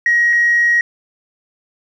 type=tone pair in turn; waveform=sine; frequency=1893 / 1893 Hz; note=A#6 / A#6; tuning=+26 / +26 cents; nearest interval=unison; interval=0 cents; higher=neither; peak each=-9 / -9 dBFS; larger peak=neither; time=0.06-0.33 / 0.33-0.81 s; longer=second; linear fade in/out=2 ms; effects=tanh soft clip ceiling -6 dBFS + 8-bit